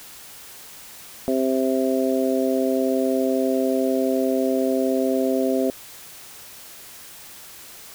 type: harmonic tone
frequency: 131.5 Hz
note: C3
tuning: 9 cents sharp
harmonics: 2 / 3 / 4 / 5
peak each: -22 / -24 / -25 / -26 dBFS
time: 1.28-5.7 s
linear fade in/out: 0 ms
effects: white hiss -42 dBFS RMS until 7.94 s